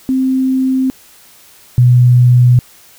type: tone pair in turn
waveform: sine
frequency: 261.6 / 123.46 Hz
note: C4 / B2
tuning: 0 / 0 cents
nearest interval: octave + minor second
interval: 1300 cents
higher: first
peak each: -10 / -4 dBFS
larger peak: second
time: 0.09-0.9 / 1.78-2.59 s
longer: neither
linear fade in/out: 0 ms
effects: white hiss -43 dBFS RMS until 2.98 s